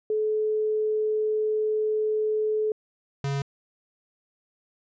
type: tone pair in turn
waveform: sine / square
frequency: 430.2 / 139.31 Hz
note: A4 / C#3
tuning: -39 / +9 cents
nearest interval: octave + minor sixth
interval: 1952 cents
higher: first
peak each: -22 / -26 dBFS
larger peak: first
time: 0.1-2.72 / 3.24-3.42 s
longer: first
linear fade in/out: 2 ms
effects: resampled to 16000 Hz